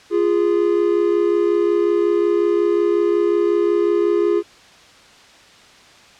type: tone pair together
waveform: triangle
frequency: 346.3 / 411.8 Hz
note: F4 / G#4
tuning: -15 / -15 cents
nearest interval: minor third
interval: 300 cents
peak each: -15 / -15 dBFS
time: 0.1-4.43 s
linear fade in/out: 50 ms
effects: white hiss -46 dBFS RMS until 6.19 s + low-pass 5000 Hz 12 dB/octave